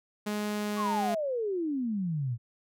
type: tone with pitch glide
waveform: sawtooth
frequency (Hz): 209.1 to 207.4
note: G#3 to G#3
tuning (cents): +12 to -2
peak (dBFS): -26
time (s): 0.26-1.15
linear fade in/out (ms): 10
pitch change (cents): -14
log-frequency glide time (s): 0.52-0.96
type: exponential sweep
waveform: sine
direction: down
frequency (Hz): 1151 to 111.9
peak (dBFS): -28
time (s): 0.76-2.38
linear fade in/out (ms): 50
effects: none